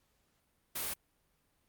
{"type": "noise", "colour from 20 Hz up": "white", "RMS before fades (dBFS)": -37, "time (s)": [0.75, 0.94], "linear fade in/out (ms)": 10, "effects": ["pink hiss -75 dBFS RMS until 1.68 s", "Opus 48 kbps"]}